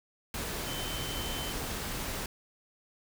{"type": "tone in noise", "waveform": "sine", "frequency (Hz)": 3070, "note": "G7", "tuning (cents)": -37, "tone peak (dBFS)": -40, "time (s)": [0.67, 1.52], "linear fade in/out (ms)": 2, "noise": "pink", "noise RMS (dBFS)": -36, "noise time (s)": [0.34, 2.26], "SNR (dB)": -7, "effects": []}